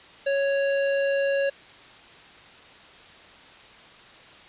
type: tone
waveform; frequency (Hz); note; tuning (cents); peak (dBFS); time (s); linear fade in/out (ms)
square; 554.4; C#5; 0; -22; 0.26-1.5; 10
effects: white hiss -48 dBFS RMS until 4.48 s + resampled to 8000 Hz